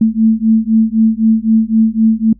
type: beating tone pair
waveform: sine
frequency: 220 / 223.9 Hz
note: A3 / A3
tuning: 0 / +30 cents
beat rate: 3.9 Hz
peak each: -11 dBFS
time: 0.01-2.33 s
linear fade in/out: 5 ms
effects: noise-tail reverb RT60 0.1 s tail -21 dB re dry + added 50 Hz sine -40 dBFS peak until 2.39 s